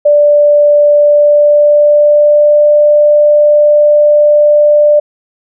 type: tone with pitch glide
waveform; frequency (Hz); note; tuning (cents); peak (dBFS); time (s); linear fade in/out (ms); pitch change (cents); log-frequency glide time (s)
sine; 587.3 to 593.1; D5 to D5; 0 to +17; -3; 0.05-5; 10; +17; 0.96-2.69
effects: none

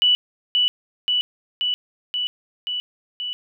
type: tone with echo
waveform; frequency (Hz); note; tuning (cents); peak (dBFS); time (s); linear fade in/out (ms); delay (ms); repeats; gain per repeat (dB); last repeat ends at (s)
sine; 2960; F#7; 0; -13; 0.02-0.15; 0; 530; 6; -2; 3.33
effects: none

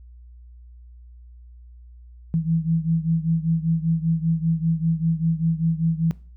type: beating tone pair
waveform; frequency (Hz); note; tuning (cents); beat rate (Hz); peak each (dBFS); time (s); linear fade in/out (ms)
sine; 162 / 167.1; E3 / E3; -30 / +24; 5.1; -21 / -24; 2.34-6.11; 0
effects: noise-tail reverb RT60 0.4 s tail -20 dB re dry + added 60 Hz sine -42 dBFS peak until 6.36 s

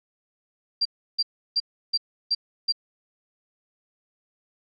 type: tone bursts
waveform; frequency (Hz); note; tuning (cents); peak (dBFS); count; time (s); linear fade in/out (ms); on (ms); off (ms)
sine; 4728; D8; +11; -19; 6; 0.81-2.724; 10; 44; 330
effects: none

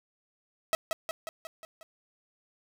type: tone with echo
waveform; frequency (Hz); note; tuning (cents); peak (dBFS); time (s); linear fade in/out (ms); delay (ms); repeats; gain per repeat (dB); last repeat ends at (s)
sawtooth; 647; E5; -32; -20; 0.73-0.75; 0; 180; 6; -4; 1.83
effects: none

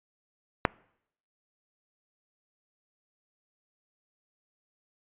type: click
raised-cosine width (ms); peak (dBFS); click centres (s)
0.5; -5; 0.652
effects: noise-tail reverb RT60 0.7 s tail -24 dB re dry + resampled to 8000 Hz

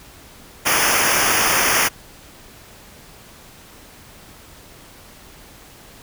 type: noise with comb filter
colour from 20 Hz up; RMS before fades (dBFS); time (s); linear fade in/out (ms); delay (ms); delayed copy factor
pink; -17; 0.65-1.89; 20; 0.25; -0.9
effects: pink hiss -44 dBFS RMS until 6.02 s

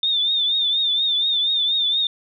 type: tone with vibrato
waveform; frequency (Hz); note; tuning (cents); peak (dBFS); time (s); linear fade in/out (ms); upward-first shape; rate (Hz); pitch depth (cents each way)
sine; 3600; A7; +39; -17; 0.03-2.07; 2; triangle; 4.2; 81
effects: none

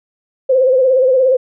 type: tone with vibrato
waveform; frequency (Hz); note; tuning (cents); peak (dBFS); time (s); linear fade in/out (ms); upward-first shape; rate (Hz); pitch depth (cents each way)
sine; 518; C5; -17; -8; 0.49-1.37; 10; sine; 17; 64
effects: none

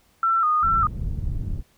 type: tone with vibrato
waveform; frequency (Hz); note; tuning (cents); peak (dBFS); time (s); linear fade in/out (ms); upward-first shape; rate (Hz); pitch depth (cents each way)
sine; 1286; E6; -43; -17; 0.23-0.87; 2; square; 2.5; 75
type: low-pass noise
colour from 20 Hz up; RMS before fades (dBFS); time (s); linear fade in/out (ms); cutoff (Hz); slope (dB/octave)
pink; -27; 0.61-1.63; 50; 110; 12
effects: pink hiss -61 dBFS RMS until 1.77 s

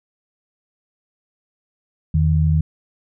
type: tone pair together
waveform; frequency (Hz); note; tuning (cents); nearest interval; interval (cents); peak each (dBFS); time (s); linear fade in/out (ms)
sine; 82.41 / 155.56; E2 / D#3; 0 / 0; major seventh; 1100; -16; 2.14-2.61; 5
effects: none

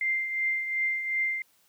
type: tone with tremolo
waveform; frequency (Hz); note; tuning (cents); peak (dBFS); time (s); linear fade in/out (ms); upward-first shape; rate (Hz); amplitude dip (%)
sine; 2093; C7; 0; -23; 0.01-1.42; 2; triangle; 2.7; 60
effects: white hiss -65 dBFS RMS until 1.68 s + high-pass 100 Hz 12 dB/octave

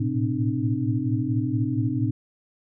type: tone cluster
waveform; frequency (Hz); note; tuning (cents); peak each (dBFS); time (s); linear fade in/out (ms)
sine; 110.3 / 114.7 / 127 / 262 / 302.9; A2 / A#2 / B2 / C4 / D#4; +5 / -28 / +49 / +2 / -46; -28; 0-2.11; 10
effects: none

